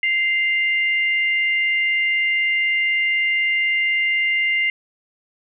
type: tone pair together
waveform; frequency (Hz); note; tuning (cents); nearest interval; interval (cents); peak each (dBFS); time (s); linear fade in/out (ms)
sine; 2088 / 2796; C7 / F7; -4 / +1; perfect fourth; 505; -17 / -25; 0.03-4.7; 2
effects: none